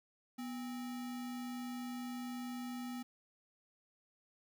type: tone with sample-and-hold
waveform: sine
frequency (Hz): 245.6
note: B3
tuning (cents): -9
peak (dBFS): -40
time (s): 0.38-3.03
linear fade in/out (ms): 10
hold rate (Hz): 1050
effects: none